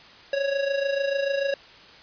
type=tone with amplitude modulation; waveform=square; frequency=554.4 Hz; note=C#5; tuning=in tune; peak=-21 dBFS; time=0.33-1.54 s; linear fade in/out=2 ms; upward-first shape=sine; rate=26.8 Hz; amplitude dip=60%; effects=white hiss -48 dBFS RMS until 2.02 s + resampled to 11025 Hz